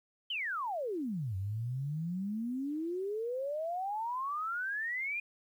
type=exponential two-way sweep; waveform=sine; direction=down then up; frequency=3156 to 92.5 to 2461 Hz; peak=-33 dBFS; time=0.3-5.2 s; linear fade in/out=5 ms; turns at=1.36 s; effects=11-bit